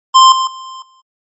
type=tone with level steps; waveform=square; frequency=1046.5 Hz; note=C6; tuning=in tune; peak=-3 / -13 / -28 / -46 dBFS; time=0.14-1.02 s; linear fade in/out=20 ms; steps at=0.32 / 0.47 / 0.82 s; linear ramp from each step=2 ms; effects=MP3 32 kbps

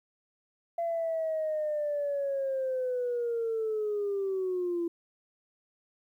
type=linear sweep; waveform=sine; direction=down; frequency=681 to 336.8 Hz; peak=-27 dBFS; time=0.78-4.88 s; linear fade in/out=5 ms; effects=tanh soft clip ceiling -24 dBFS + 11-bit

